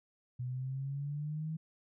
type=exponential sweep; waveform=sine; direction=up; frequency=123.47 to 160.5 Hz; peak=-35 dBFS; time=0.39-1.57 s; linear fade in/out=10 ms; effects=none